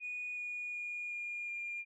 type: tone with pitch steps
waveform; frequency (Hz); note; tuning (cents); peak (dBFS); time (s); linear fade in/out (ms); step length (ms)
sine; 2465 / 2449 / 2434 / 2418 / 2403; D#7 / D#7 / D#7 / D7 / D7; -17 / -28 / -39 / +50 / +39; -37; 0-1.85; 50; 370
effects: tanh soft clip ceiling -33 dBFS